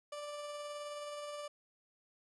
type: tone with tremolo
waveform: 30% pulse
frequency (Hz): 587.3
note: D5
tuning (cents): 0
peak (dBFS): -38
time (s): 0.12-1.48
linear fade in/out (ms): 5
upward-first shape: triangle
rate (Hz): 19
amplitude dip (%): 30
effects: resampled to 24000 Hz